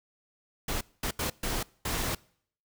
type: noise bursts at uneven times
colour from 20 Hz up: pink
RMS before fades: -31 dBFS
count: 5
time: 0.68-0.81 / 1.03-1.11 / 1.19-1.3 / 1.43-1.63 / 1.85-2.15 s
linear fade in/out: 5 ms
effects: noise-tail reverb RT60 0.6 s tail -24 dB re dry